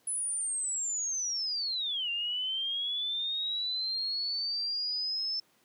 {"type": "linear two-way sweep", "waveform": "sine", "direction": "down then up", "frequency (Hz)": [10200, 2769, 5300], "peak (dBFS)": -30, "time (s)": [0.07, 5.4], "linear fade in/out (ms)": 5, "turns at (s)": 2.1, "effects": ["pink hiss -67 dBFS RMS until 5.64 s", "high-pass 200 Hz 12 dB/octave"]}